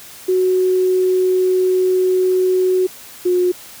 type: tone pair in turn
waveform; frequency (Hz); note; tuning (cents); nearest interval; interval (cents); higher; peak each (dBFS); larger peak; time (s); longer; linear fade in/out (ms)
sine; 370 / 359.9; F#4 / F#4; 0 / -48; unison; 48; first; -12; neither; 0.28-2.87 / 3.25-3.52; first; 10
effects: white hiss -38 dBFS RMS until 3.8 s + high-pass 60 Hz 12 dB/octave

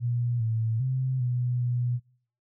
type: tone with pitch steps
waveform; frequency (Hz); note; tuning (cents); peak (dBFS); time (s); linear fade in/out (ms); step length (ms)
sine; 120.3 / 112.5 / 130.2 / 123.4 / 122.3; B2 / A2 / C3 / B2 / B2; -45 / +39 / -8 / -1 / -16; -24; 0-2; 50; 400
effects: noise-tail reverb RT60 0.5 s tail -22 dB re dry

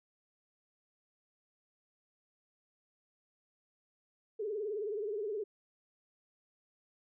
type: tone with vibrato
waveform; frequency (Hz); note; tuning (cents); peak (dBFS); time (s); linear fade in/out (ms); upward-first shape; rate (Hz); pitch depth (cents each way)
sine; 419.3; G#4; +17; -34; 4.39-5.44; 10; triangle; 19; 130
effects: none

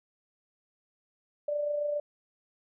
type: tone with amplitude modulation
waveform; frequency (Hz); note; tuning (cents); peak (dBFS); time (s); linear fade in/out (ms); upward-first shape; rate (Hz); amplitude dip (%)
sine; 588; D5; +2; -26; 1.48-2; 5; sine; 27.2; 40
effects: none

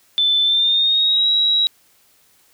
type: tone with pitch glide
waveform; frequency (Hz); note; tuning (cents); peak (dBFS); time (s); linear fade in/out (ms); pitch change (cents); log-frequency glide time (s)
sine; 3523 to 3864; A7 to B7; +1 to -39; -13; 0.18-1.67; 0; +160; 0.43-1.28
effects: white hiss -56 dBFS RMS until 2.53 s

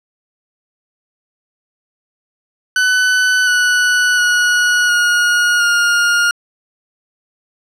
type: tone with pitch steps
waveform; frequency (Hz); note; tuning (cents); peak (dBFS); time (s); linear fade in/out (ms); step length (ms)
40% pulse; 1500 / 1479.3 / 1459 / 1438.9 / 1419.1; F#6 / F#6 / F#6 / F#6 / F6; +23 / -1 / -25 / -49 / +27; -10; 2.76-6.31; 2; 710
effects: low-pass 9000 Hz 12 dB/octave

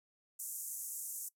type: band-pass noise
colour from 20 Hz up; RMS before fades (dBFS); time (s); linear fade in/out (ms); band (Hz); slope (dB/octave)
white; -43; 0.39-1.29; 10; 6500 to 14000; 48
effects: noise-tail reverb RT60 0.1 s tail -21 dB re dry

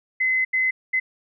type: tone bursts at uneven times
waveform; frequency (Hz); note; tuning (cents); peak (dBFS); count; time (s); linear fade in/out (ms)
sine; 2042; C7; -43; -18; 3; 0.2-0.45 / 0.53-0.71 / 0.93-1; 10
effects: none

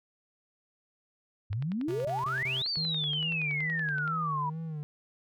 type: exponential two-way sweep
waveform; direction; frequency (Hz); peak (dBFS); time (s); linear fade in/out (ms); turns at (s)
sine; up then down; 92.5 to 4699 to 951; -29; 1.5-4.5; 10; 2.69
type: click train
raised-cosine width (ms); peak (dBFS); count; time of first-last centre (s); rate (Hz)
0.3; -29; 28; 1.53-4.077; 10.6
type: tone bursts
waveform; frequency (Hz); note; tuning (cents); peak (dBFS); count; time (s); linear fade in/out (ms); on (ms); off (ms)
square; 130.81; C3; 0; -37; 4; 1.88-2.62; 2; 170; 20
type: tone with vibrato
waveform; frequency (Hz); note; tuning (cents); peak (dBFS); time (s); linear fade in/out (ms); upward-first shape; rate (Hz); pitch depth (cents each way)
triangle; 155.56; D#3; 0; -32; 2.77-4.83; 0; sine; 2.3; 88
effects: none

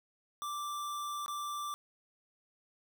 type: tone with dropouts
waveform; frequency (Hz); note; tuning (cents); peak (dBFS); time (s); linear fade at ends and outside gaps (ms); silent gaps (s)
square; 1174.7; D6; 0; -37; 0.42-1.74; 0; 1.261-1.281
effects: none

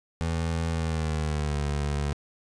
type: tone with pitch glide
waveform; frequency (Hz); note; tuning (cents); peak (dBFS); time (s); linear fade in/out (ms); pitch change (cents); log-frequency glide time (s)
25% pulse; 82.3 to 72.48; E2 to D2; -2 to -22; -22; 0.21-2.13; 0; -220; 0.76-1.61
effects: resampled to 22050 Hz + 9-bit

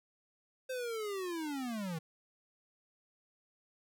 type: linear sweep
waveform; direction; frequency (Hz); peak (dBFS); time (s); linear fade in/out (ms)
square; down; 523.3 to 154.2; -37; 0.69-1.99; 10
effects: none

